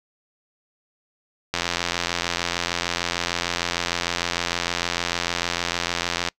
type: click train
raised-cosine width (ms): 0.2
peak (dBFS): -5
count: 412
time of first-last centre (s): 1.54-6.286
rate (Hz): 86.6
effects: noise-tail reverb RT60 0.1 s tail -26 dB re dry